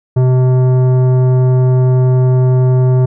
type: tone with tanh clipping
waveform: triangle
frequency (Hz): 127.8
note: C3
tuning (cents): -40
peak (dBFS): -9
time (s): 0.16-3.06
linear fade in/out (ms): 10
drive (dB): 17
effects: none